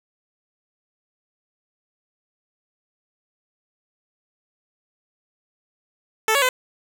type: tone with pitch steps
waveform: 10% pulse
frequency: 439.6 / 560 / 509 Hz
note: A4 / C#5 / C5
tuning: -2 / +18 / -48 cents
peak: -8 dBFS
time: 6.28-6.49 s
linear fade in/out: 2 ms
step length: 70 ms
effects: none